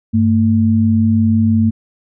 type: tone pair together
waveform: sine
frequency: 98.3 / 224.2 Hz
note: G2 / A3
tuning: +5 / +33 cents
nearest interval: octave + major second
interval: 1428 cents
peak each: -14 / -11 dBFS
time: 0.13-1.71 s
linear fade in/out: 20 ms
effects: none